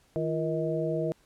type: harmonic tone with a mistuned harmonic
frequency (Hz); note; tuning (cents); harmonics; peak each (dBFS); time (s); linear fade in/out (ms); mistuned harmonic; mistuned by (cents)
158; D#3; +27; 1 / 2 / 3 / 4; -32 / -32 / -32 / -32; 0.16-1.12; 0; 2; +130
effects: pink hiss -64 dBFS RMS until 1.25 s + low-pass 12000 Hz 12 dB/octave